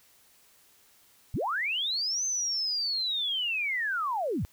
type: linear two-way sweep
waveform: sine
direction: up then down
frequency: 53.3 to 6260 to 53.3 Hz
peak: -27 dBFS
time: 1.34-4.45 s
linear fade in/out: 0 ms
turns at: 2.25 s
effects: white hiss -61 dBFS RMS until 4.52 s